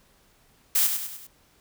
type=noise with echo; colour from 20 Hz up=blue; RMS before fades=-21 dBFS; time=0.75-0.87 s; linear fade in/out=5 ms; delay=100 ms; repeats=4; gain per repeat=-6 dB; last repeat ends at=1.27 s; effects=pink hiss -61 dBFS RMS until 1.6 s